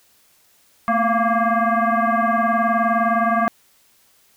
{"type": "tone with frequency modulation", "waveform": "sine", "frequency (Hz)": 241.2, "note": "B3", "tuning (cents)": -41, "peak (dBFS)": -15, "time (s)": [0.88, 3.48], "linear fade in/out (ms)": 0, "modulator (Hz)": 463, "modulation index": 2.8, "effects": ["white hiss -57 dBFS RMS until 4.36 s"]}